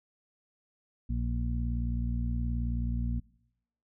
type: harmonic tone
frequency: 58.9 Hz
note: A#1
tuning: 19 cents sharp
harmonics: 1 / 2 / 3 / 4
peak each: -30 / -35 / -43 / -37 dBFS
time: 1.09-3.2 s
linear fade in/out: 10 ms
effects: noise-tail reverb RT60 0.8 s tail -22 dB re dry